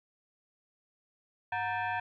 sine tone with frequency modulation, 100.6 Hz, G2, 45 cents sharp, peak -30 dBFS, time 1.52-2 s, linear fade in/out 5 ms, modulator 831 Hz, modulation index 2.2, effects 12-bit

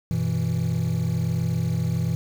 triangle chord, E minor, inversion first, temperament equal with one note detuned, 95.98 / 123.47 / 164.81 Hz, G2 / B2 / E3, -36 / 0 / 0 cents, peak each -26 / -23 / -22 dBFS, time 0.11-2.15 s, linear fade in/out 0 ms, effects tanh soft clip ceiling -13 dBFS + 7-bit

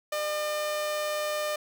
sawtooth tone with amplitude modulation, 603 Hz, D5, 46 cents sharp, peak -23 dBFS, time 0.12-1.56 s, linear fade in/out 5 ms, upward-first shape sine, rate 199 Hz, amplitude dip 25%, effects none

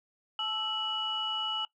sine tone cluster, 868 / 1320 / 2938 Hz, A5 / E6 / F#7, -24 / +2 / -13 cents, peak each -38 / -37 / -31 dBFS, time 0.39-1.65 s, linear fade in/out 2 ms, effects noise-tail reverb RT60 0.1 s tail -20 dB re dry + tanh soft clip ceiling -21 dBFS

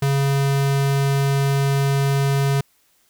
square tone, 138.59 Hz, C#3, in tune, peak -17 dBFS, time 0.02-2.61 s, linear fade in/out 5 ms, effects white hiss -61 dBFS RMS until 3.09 s

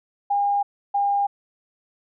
sine tone pair in turn, 809 / 805.6 Hz, G#5 / G5, -46 / +47 cents, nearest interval unison, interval 7 cents, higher first, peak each -18 dBFS, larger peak neither, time 0.3-0.63 / 0.94-1.27 s, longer neither, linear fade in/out 10 ms, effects none

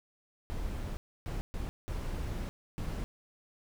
brown noise bursts at uneven times, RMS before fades -36 dBFS, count 5, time 0.5-0.97 / 1.26-1.41 / 1.54-1.69 / 1.88-2.49 / 2.78-3.04 s, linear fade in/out 0 ms, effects none

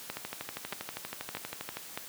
two click trains, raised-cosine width 0.3 ms, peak -18 / -20 dBFS, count 4 / 21, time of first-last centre 0.1-1.975 / 0.17-1.77 s, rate 1.6 / 12.5 Hz, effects white hiss -46 dBFS RMS until 2.08 s + high-pass 100 Hz 12 dB/octave

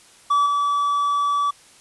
triangle tone with level steps, 1150 Hz, D6, 37 cents flat, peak -13 / -16 dBFS, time 0.3-1.51 s, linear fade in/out 10 ms, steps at 0.46 s, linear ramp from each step 2 ms, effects white hiss -50 dBFS RMS until 1.8 s + resampled to 24000 Hz

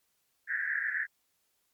pink band-pass noise, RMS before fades -32 dBFS, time 0.47-1.07 s, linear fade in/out 50 ms, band 1600 to 1900 Hz, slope 96 dB/octave, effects white hiss -75 dBFS RMS until 1.73 s + MP3 96 kbps

